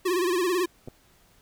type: tone with vibrato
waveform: square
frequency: 358.8 Hz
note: F4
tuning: 47 cents sharp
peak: -23 dBFS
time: 0.05-0.66 s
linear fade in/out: 10 ms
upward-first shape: sine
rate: 18 Hz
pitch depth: 96 cents each way
type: clicks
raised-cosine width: 2 ms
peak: -27 / -26 dBFS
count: 2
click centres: 0.876 / 0.884 s
effects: pink hiss -60 dBFS RMS until 1.41 s